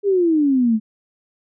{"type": "exponential sweep", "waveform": "sine", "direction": "down", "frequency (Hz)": [413.8, 212.1], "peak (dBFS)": -13, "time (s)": [0.03, 0.8], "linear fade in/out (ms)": 50, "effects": []}